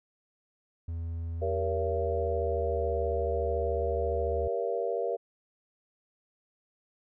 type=tone with pitch glide; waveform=triangle; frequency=83.3 to 75.51 Hz; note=E2 to D2; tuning=+19 to +49 cents; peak=-30 dBFS; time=0.88-4.48 s; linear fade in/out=5 ms; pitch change=-170 cents; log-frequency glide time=1.6-3.01 s
type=chord; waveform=sine; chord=G diminished seventh; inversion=none; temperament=just; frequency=392 / 470.4 / 564.5 / 677.4 Hz; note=G4 / Bb4 / Db5 / Fb5; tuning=0 / +16 / +31 / +47 cents; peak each=-35 / -31 / -35 / -34 dBFS; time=1.41-5.17 s; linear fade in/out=20 ms
effects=none